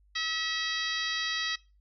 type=harmonic tone with a mistuned harmonic; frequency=645 Hz; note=E5; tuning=38 cents flat; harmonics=2 / 3 / 4 / 5 / 6 / 7 / 8 / 9; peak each=-40 / -34 / -41 / -37 / -35 / -38 / -42 / -45 dBFS; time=0.15-1.56 s; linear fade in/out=10 ms; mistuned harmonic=7; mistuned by=+49 cents; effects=noise-tail reverb RT60 0.3 s tail -22 dB re dry + added 50 Hz sine -60 dBFS peak until 1.8 s